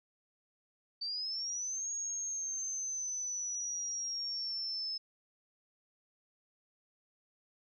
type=linear two-way sweep; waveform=sine; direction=up then down; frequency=4569 to 6620 to 5200 Hz; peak=-35 dBFS; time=1.01-4.98 s; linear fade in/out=10 ms; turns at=1.91 s; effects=none